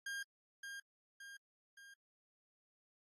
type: tone with echo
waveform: 40% pulse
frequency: 1610 Hz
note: G6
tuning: 46 cents sharp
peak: -40 dBFS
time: 0.06-0.23 s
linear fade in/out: 5 ms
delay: 570 ms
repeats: 3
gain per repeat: -5 dB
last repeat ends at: 1.94 s
effects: low-pass 11000 Hz 12 dB/octave + AAC 48 kbps